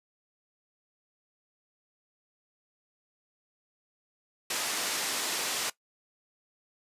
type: band-pass noise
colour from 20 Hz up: white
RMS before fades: -32 dBFS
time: 4.5-5.7 s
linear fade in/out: 5 ms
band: 250 to 8000 Hz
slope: 12 dB/octave
effects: noise-tail reverb RT60 0.1 s tail -18 dB re dry + resampled to 32000 Hz